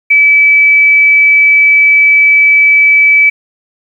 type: tone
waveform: sine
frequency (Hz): 2300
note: D7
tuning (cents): -37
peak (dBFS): -3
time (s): 0.1-3.3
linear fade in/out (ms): 10
effects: 7-bit